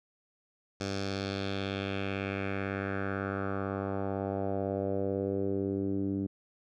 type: tone with low-pass filter sweep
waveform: 10% pulse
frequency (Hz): 98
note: G2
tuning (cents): 0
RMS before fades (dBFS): -33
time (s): 0.8-6.27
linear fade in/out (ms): 10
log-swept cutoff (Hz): 5700 to 270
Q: 2.5
effects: none